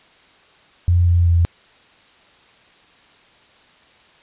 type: tone with pitch steps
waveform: sine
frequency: 87.5 / 86.6 / 85.2 Hz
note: F2 / F2 / F2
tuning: +4 / -14 / -42 cents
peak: -11 dBFS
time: 0.88-1.45 s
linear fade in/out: 0 ms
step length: 190 ms
effects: white hiss -51 dBFS RMS until 4.22 s + resampled to 8000 Hz